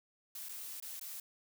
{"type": "noise with dropouts", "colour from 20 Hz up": "blue", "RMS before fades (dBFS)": -45, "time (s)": [0.35, 1.2], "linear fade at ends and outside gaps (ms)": 2, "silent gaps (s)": [[0.487, 0.492], [0.801, 0.824], [0.996, 1.012]], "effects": []}